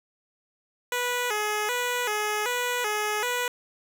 10% pulse tone with vibrato, 455.1 Hz, A#4, 42 cents flat, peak -17 dBFS, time 0.92-3.48 s, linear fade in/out 2 ms, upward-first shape square, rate 1.3 Hz, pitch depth 130 cents each way, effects none

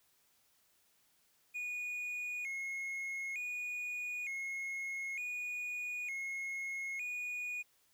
triangle tone with vibrato, 2307 Hz, D7, 31 cents flat, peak -36 dBFS, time 1.54-7.63 s, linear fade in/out 20 ms, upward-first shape square, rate 0.55 Hz, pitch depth 110 cents each way, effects white hiss -72 dBFS RMS until 7.93 s

